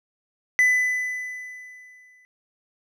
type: tone with exponential decay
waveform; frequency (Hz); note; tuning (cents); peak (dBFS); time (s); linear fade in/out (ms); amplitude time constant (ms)
triangle; 2000; B6; +21; -12; 0.59-2.25; 0; 360
effects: none